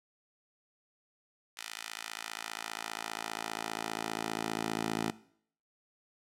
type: tone with high-pass filter sweep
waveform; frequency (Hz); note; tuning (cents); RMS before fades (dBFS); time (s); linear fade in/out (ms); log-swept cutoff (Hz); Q
10% pulse; 55; A1; 0; -38; 1.57-5.11; 5; 2100 to 250; 0.73
effects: noise-tail reverb RT60 0.6 s tail -19 dB re dry + low-pass 12000 Hz 12 dB/octave